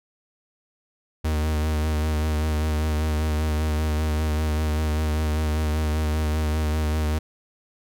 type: tone with vibrato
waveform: 45% pulse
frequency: 77 Hz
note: D#2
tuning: 17 cents flat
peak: -21 dBFS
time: 1.24-7.19 s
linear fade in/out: 10 ms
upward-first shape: sine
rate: 5.1 Hz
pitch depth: 29 cents each way
effects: none